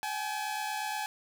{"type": "tone pair together", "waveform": "sawtooth", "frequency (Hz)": [780, 848.4], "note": ["G5", "G#5"], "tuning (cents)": [-9, 37], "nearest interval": "minor second", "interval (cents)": 146, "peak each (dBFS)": [-34, -30], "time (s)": [0.03, 1.06], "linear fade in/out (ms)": 0, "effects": []}